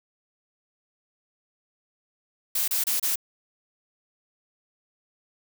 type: noise bursts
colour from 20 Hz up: blue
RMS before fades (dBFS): -25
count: 4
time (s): 2.55-3.157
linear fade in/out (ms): 5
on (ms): 130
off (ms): 29
effects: none